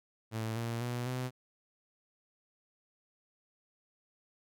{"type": "tone with pitch steps", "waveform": "sawtooth", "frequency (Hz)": [111.5, 116.44, 121.59, 126.97], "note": ["A2", "A#2", "B2", "B2"], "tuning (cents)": [23, -2, -27, 48], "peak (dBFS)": -30, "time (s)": [0.31, 1.31], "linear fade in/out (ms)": 50, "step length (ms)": 250, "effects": []}